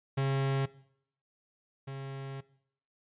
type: tone pair in turn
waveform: 45% pulse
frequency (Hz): 135.9 / 135.9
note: C#3 / C#3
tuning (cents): -34 / -34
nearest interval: unison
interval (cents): 0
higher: neither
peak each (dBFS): -27 / -38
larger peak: first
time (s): 0.17-0.66 / 1.87-2.41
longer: second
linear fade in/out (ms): 10
effects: noise-tail reverb RT60 0.7 s tail -20 dB re dry + resampled to 8000 Hz